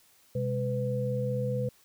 sine tone cluster, 126.5 / 202 / 499.9 Hz, B2 / G#3 / B4, +42 / -48 / +21 cents, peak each -30 / -36 / -31 dBFS, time 0.35-1.69 s, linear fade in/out 5 ms, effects white hiss -62 dBFS RMS until 1.84 s

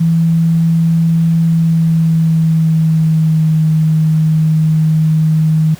sine tone with pitch glide, 164.81 to 157.28 Hz, E3 to D#3, 0 to +19 cents, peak -8 dBFS, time 0-5.75 s, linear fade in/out 10 ms, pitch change -81 cents, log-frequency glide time 1.44-3.61 s, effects pink hiss -38 dBFS RMS until 5.79 s

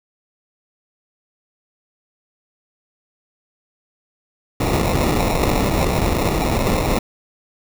pink noise with sample-and-hold, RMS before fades -18 dBFS, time 4.6-6.99 s, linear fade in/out 5 ms, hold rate 1575 Hz, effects none

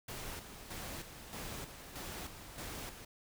pink noise with tremolo, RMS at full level -44 dBFS, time 0.08-3.05 s, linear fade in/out 5 ms, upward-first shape square, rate 1.6 Hz, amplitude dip 55%, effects none

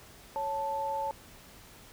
sine tone pair together, 554 / 879.4 Hz, C#5 / A5, -1 / -1 cents, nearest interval minor sixth, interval 800 cents, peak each -36 / -31 dBFS, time 0.36-1.11 s, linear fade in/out 0 ms, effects pink hiss -53 dBFS RMS until 1.92 s

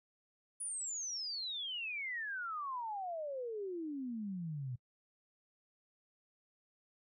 sine exponential sweep, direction down, 9956 to 120 Hz, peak -38 dBFS, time 0.6-4.76 s, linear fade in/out 10 ms, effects noise-tail reverb RT60 0.1 s tail -24 dB re dry

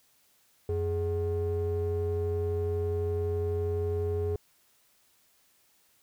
triangle ring-modulated tone, 164.2 Hz, E3, 6 cents flat, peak -22 dBFS, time 0.69-4.36 s, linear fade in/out 2 ms, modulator 253 Hz, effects white hiss -66 dBFS RMS until 6.02 s

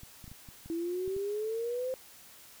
clicks, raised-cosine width 5 ms, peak -36 dBFS, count 8, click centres 0.034 / 0.242 / 0.279 / 0.316 / 0.488 / 0.66 / 1.078 / 1.165 s
sine exponential sweep, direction up, 326.9 to 523.3 Hz, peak -31 dBFS, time 0.7-1.94 s, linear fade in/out 0 ms
effects white hiss -54 dBFS RMS until 2.6 s

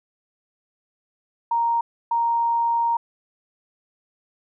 sine tone bursts at uneven times, 932.3 Hz, A#5, in tune, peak -18 dBFS, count 2, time 1.51-1.81 / 2.11-2.97 s, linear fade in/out 5 ms, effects none

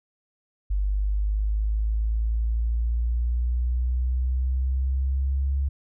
sine linear sweep, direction up, 49 to 69 Hz, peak -21 dBFS, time 0.7-5.69 s, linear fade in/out 10 ms, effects none

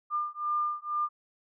sine beating tone pair, 1200 / 1202.1 Hz, D6 / D6, +37 / +40 cents, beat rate 2.1 Hz, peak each -31 dBFS, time 0.1-1.09 s, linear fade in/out 50 ms, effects none

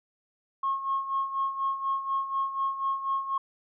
sine tone with tremolo, 1085 Hz, C#6, 37 cents flat, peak -23 dBFS, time 0.63-3.38 s, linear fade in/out 5 ms, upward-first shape sine, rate 4.1 Hz, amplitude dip 70%, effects tanh soft clip ceiling -19 dBFS

